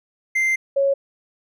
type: tone pair in turn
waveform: triangle / sine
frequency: 2086 / 552.5 Hz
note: C7 / C#5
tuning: -6 / -6 cents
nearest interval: octave + major seventh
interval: 2300 cents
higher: first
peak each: -15 dBFS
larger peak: neither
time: 0.35-0.56 / 0.76-0.94 s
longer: first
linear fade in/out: 10 ms
effects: none